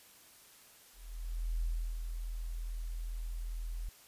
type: tone with ADSR envelope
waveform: sine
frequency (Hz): 41.2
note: E1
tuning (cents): 0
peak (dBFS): -30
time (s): 0.93-3.89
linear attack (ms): 700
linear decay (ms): 330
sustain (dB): -6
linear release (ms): 4
effects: white hiss -59 dBFS RMS until 4.07 s + resampled to 32000 Hz